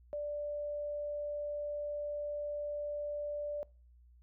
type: tone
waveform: sine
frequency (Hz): 587.3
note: D5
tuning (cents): 0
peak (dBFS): -35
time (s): 0.13-3.63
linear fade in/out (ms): 0
effects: noise-tail reverb RT60 0.4 s tail -24 dB re dry + added 60 Hz sine -58 dBFS peak until 4.22 s